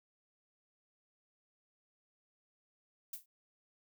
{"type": "noise with exponential decay", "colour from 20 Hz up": "violet", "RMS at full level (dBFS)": -38, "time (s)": [3.13, 3.26], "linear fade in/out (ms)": 5, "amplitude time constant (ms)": 28, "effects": []}